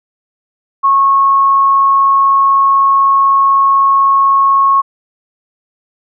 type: tone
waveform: sine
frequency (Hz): 1096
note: C#6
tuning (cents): -20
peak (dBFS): -6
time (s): 0.83-4.82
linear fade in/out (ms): 20
effects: none